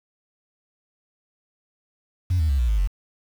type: tone with pitch steps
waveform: sine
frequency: 89.7 / 78.54 / 68.77 / 60.21 / 52.72 / 46.16 Hz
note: F2 / D#2 / C#2 / B1 / G#1 / F#1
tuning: +47 / +17 / -13 / -43 / +27 / -3 cents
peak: -16 dBFS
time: 2.3-2.876 s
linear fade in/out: 10 ms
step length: 96 ms
effects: tanh soft clip ceiling -15 dBFS + 7-bit